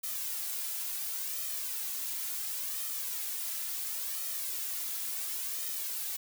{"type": "noise with flanger", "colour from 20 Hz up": "blue", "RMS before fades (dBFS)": -36, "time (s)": [0.03, 6.17], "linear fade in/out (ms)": 10, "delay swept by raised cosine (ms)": [1.6, 3], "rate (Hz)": 0.71, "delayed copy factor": 0.65, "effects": []}